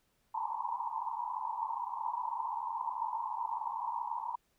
pink band-pass noise, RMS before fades -37 dBFS, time 0.34-4.36 s, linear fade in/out 10 ms, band 880 to 1000 Hz, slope 96 dB/octave, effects pink hiss -75 dBFS RMS until 4.58 s

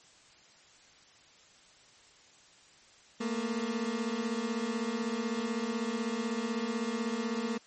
30% pulse beating tone pair, 220 / 236 Hz, A3 / A#3, 0 / +22 cents, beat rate 16 Hz, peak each -32 / -31 dBFS, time 3.2-7.58 s, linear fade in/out 10 ms, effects white hiss -59 dBFS RMS until 7.66 s + MP3 32 kbps

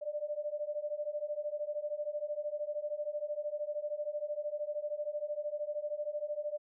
sine beating tone pair, 587.3 / 600.3 Hz, D5 / D5, 0 / +38 cents, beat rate 13 Hz, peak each -38 / -37 dBFS, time 0.01-6.58 s, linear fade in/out 20 ms, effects none

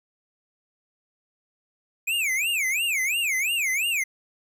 square tone with vibrato, 2400 Hz, D7, 37 cents sharp, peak -23 dBFS, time 2.07-4.04 s, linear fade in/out 10 ms, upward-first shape sine, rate 2.9 Hz, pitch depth 290 cents each way, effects none

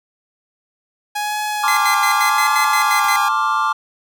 sawtooth tone with vibrato, 830 Hz, G#5, 1 cent flat, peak -16 dBFS, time 1.15-3.29 s, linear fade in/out 10 ms, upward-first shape sine, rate 0.87 Hz, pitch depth 31 cents each way
triangle chord, D minor seventh, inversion second, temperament equal with one note detuned, 880 / 1059.3 / 1174.7 / 1396.9 Hz, A5 / C6 / D6 / F6, 0 / +21 / 0 / 0 cents, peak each -20 / -21 / -16 / -21 dBFS, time 1.63-3.73 s, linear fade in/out 10 ms
sawtooth tone with tremolo, 2047 Hz, C7, 38 cents flat, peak -15 dBFS, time 1.68-3.16 s, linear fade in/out 0 ms, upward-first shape square, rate 5.7 Hz, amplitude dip 75%
white noise with exponential decay, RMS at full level -29 dBFS, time 3.04-3.13 s, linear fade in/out 1 ms, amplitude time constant 19 ms
effects none

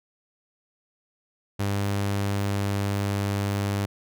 sawtooth tone, 100.2 Hz, G2, 38 cents sharp, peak -20 dBFS, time 1.59-3.86 s, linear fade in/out 10 ms, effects none

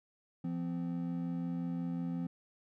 triangle tone pair together, 171.7 / 257.3 Hz, F3 / C4, -29 / -29 cents, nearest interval perfect fifth, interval 700 cents, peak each -34 / -36 dBFS, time 0.44-2.27 s, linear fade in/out 5 ms, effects none

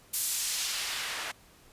white noise with band-pass filter sweep, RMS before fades -33 dBFS, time 0.13-1.32 s, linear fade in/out 10 ms, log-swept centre 11000 to 1200 Hz, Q 0.75, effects pink hiss -58 dBFS RMS until 1.72 s + resampled to 32000 Hz

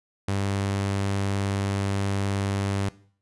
sawtooth tone, 98.9 Hz, G2, 16 cents sharp, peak -20 dBFS, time 0.28-2.89 s, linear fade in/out 5 ms, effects noise-tail reverb RT60 0.5 s tail -19 dB re dry + resampled to 24000 Hz

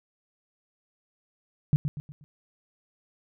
sine tone with echo, 146.83 Hz, D3, in tune, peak -16 dBFS, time 1.73-1.76 s, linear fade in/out 0 ms, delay 120 ms, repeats 4, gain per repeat -8 dB, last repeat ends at 2.24 s, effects none

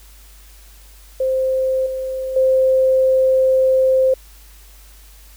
sine tone with level steps, 523 Hz, C5, 1 cent flat, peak -15 / -21 / -11 dBFS, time 1.2-4.14 s, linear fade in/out 5 ms, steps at 1.86 / 2.36 s, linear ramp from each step 5 ms, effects added 50 Hz sine -42 dBFS peak until 5.36 s + white hiss -48 dBFS RMS until 5.36 s

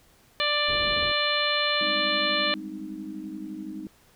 harmonic tone, 590 Hz, D5, 8 cents sharp, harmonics 1 / 2 / 3 / 4 / 5 / 6 / 7, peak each -30 / -30 / -30 / -30 / -30 / -30 / -30 dBFS, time 0.4-2.54 s, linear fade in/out 0 ms
pink low-pass noise, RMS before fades -38 dBFS, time 0.68-1.12 s, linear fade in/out 5 ms, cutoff 600 Hz, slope 24 dB/octave
sine chord, Ab major seventh, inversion third, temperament equal, 196 / 207.7 / 261.6 / 311.1 Hz, G3 / Ab3 / C4 / Eb4, 0 / 0 / 0 / 0 cents, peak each -41 / -41 / -41 / -36 dBFS, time 1.81-3.87 s, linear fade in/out 2 ms
effects pink hiss -59 dBFS RMS until 4.15 s

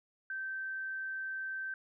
sine tone, 1553 Hz, G6, 17 cents flat, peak -36 dBFS, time 0.3-1.74 s, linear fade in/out 2 ms, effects none

